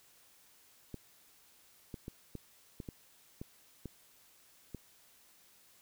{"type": "clicks", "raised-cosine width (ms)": 3, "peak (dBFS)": -29, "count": 9, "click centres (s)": [0.943, 1.942, 2.081, 2.353, 2.802, 2.888, 3.415, 3.857, 4.747], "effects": ["white hiss -64 dBFS RMS until 5.81 s"]}